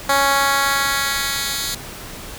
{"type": "tone with high-pass filter sweep", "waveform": "10% pulse", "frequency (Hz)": 277.2, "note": "C#4", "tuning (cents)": 0, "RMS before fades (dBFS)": -19, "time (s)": [0.09, 1.75], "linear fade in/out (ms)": 5, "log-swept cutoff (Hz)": [610, 3900], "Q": 0.86, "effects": ["pink hiss -34 dBFS RMS until 2.38 s"]}